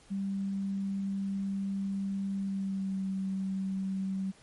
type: tone with pitch glide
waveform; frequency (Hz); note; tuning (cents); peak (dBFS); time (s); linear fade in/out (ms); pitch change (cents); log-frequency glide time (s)
sine; 196 to 191.74; G3 to G3; 0 to -38; -30; 0.1-4.32; 20; -38; 2.38-3
effects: pink hiss -59 dBFS RMS until 4.42 s + MP3 48 kbps